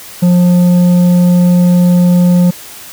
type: tone with tanh clipping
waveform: sine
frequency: 177.4 Hz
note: F3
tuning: 27 cents sharp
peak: -6 dBFS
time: 0.22-2.51 s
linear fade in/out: 10 ms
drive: 7 dB
effects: white hiss -31 dBFS RMS until 2.92 s